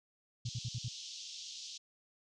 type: tone bursts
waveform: sine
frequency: 120 Hz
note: B2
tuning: 49 cents flat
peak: -35 dBFS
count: 5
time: 0.45-0.884 s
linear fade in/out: 5 ms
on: 42 ms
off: 56 ms
type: band-pass noise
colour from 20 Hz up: white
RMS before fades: -47 dBFS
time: 0.45-1.78 s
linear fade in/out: 10 ms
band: 3000 to 6400 Hz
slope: 48 dB/octave
effects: none